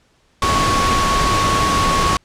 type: tone in noise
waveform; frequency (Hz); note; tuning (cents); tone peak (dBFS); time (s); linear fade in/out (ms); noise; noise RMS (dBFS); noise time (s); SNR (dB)
sine; 1108.7; C#6; 0; -16; 0.42-2.17; 2; pink; -18; 0.42-2.17; -1
effects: pink hiss -58 dBFS RMS until 2.24 s + low-pass 7000 Hz 12 dB/octave